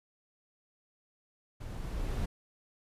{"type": "noise with level ramp", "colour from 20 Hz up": "brown", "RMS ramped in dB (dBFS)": [-41, -32], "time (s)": [1.6, 2.26], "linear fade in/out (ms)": 10, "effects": ["resampled to 32000 Hz"]}